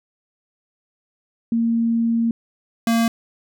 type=tone pair in turn; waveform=sine / square; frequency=230.5 / 229.6 Hz; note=A#3 / A#3; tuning=-19 / -26 cents; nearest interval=unison; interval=7 cents; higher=first; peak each=-16 dBFS; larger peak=neither; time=1.52-2.31 / 2.87-3.08 s; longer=first; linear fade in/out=2 ms; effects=none